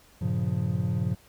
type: chord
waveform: triangle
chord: G half-diminished seventh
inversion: none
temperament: equal with one note detuned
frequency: 98 / 116.54 / 138.59 / 176.95 Hz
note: G2 / Bb2 / Db3 / F3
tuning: 0 / 0 / 0 / +23 cents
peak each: -28 / -28 / -29 / -28 dBFS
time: 0.21-1.15 s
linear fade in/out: 10 ms
effects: pink hiss -57 dBFS RMS until 1.28 s